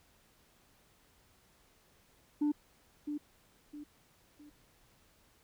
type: tone with echo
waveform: sine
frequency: 295.4 Hz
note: D4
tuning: 10 cents sharp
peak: -25 dBFS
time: 2.41-2.52 s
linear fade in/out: 10 ms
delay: 660 ms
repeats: 3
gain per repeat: -9 dB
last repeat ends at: 4.5 s
effects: tanh soft clip ceiling -26 dBFS + pink hiss -67 dBFS RMS until 5.43 s